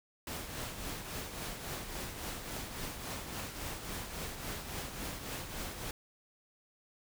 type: noise with tremolo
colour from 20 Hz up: pink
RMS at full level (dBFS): -39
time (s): 0.27-5.91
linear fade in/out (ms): 2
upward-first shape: triangle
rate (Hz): 3.6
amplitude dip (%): 55
effects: none